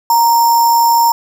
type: tone with sample-and-hold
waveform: sine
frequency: 932.3 Hz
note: A#5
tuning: in tune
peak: -7 dBFS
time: 0.1-1.12 s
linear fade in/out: 2 ms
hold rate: 6300 Hz
effects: none